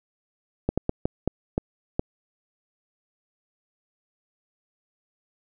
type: slowing click train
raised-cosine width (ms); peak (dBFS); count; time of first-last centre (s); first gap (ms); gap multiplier
2; -9; 7; 0.69-1.994; 86; 1.37
effects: none